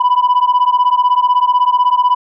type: beating tone pair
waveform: sine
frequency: 983 / 999 Hz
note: B5 / B5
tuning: -8 / +20 cents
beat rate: 16 Hz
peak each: -10 dBFS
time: 0-2.15 s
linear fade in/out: 10 ms
effects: tanh soft clip ceiling -6 dBFS